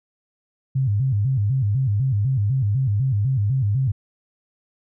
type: tone with vibrato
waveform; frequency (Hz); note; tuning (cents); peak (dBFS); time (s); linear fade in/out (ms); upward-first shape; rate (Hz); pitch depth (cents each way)
sine; 116.6; A#2; +1; -17; 0.75-3.92; 10; square; 4; 230
effects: none